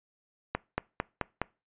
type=accelerating click train; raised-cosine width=0.5 ms; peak=-13 dBFS; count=5; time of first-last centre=0.55-1.416 s; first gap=230 ms; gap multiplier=0.96; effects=noise-tail reverb RT60 0.3 s tail -23 dB re dry + resampled to 8000 Hz